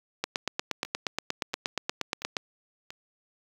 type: two click trains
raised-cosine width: 0.2 ms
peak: -10 / -23 dBFS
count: 19 / 4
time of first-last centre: 0.24-2.368 / 0.85-2.905 s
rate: 8.46 / 1.46 Hz
effects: high-pass 150 Hz 12 dB/octave + 7-bit